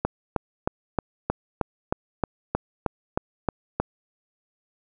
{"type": "click train", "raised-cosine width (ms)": 1, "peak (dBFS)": -8, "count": 13, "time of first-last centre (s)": [0.05, 3.8], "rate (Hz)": 3.2, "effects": []}